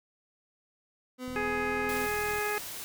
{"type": "tone with pitch glide", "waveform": "30% pulse", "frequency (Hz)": [253.2, 256], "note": ["B3", "C4"], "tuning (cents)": [43, -38], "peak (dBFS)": -33, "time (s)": [1.18, 2.09], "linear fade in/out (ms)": 50, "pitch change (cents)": 19, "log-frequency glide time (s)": [1.59, 1.75]}
{"type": "click train", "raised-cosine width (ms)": 5, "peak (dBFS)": -35, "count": 46, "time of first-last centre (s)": [1.28, 2.386], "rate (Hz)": 40.7}
{"type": "harmonic tone", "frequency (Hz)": 418.1, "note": "G#4", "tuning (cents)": 12, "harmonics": [1, 2, 3, 4, 5, 6], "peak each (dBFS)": [-33, -36, -38, -35, -39, -39], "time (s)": [1.36, 2.58], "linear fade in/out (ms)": 0}
{"type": "noise", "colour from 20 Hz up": "white", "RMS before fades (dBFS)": -40, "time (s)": [1.89, 2.84], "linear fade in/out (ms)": 0}
{"effects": []}